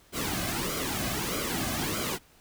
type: noise with flanger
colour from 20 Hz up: pink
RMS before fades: -31 dBFS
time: 0.12-2.19 s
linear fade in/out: 50 ms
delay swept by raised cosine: 1.1 to 2.2 ms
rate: 1.6 Hz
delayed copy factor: -0.7
effects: pink hiss -59 dBFS RMS until 2.4 s